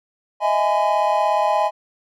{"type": "chord", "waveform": "triangle", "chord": "E major seventh", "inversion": "third", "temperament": "equal with one note detuned", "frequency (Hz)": [622.3, 659.3, 830.6, 1013.2], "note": ["D#5", "E5", "G#5", "B5"], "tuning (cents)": [0, 0, 0, 44], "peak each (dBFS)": [-20, -22, -17, -21], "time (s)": [0.4, 1.71], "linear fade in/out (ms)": 50, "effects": []}